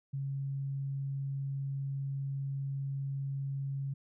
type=tone; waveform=sine; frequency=137.5 Hz; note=C#3; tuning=14 cents flat; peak=-33 dBFS; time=0.13-3.94 s; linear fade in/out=10 ms; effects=none